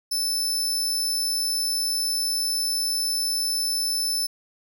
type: tone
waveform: sawtooth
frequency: 5274 Hz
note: E8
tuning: in tune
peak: -20 dBFS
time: 0.11-4.27 s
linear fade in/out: 10 ms
effects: none